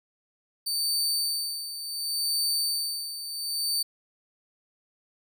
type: tone with tremolo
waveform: sawtooth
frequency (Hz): 4576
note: D8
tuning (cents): -46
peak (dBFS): -21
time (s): 0.66-3.83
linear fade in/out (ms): 10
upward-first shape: sine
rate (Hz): 0.69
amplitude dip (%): 70
effects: none